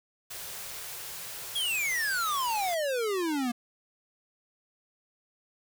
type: band-stop noise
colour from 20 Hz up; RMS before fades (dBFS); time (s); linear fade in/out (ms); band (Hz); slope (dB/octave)
white; -40; 0.3-2.75; 10; 190 to 340; 96
type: exponential sweep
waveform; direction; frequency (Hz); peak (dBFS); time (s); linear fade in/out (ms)
square; down; 3382 to 233.1; -28; 1.55-3.52; 10
effects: none